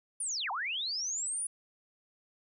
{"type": "linear two-way sweep", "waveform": "sine", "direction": "down then up", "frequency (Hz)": [9910, 720, 9910], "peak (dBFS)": -32, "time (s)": [0.2, 1.47], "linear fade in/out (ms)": 5, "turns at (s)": 0.51, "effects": []}